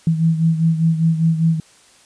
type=beating tone pair; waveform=sine; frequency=162.1 / 167.1 Hz; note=E3 / E3; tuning=-29 / +24 cents; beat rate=5 Hz; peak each=-14 / -20 dBFS; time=0.07-1.6 s; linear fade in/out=2 ms; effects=white hiss -50 dBFS RMS until 2.05 s + resampled to 22050 Hz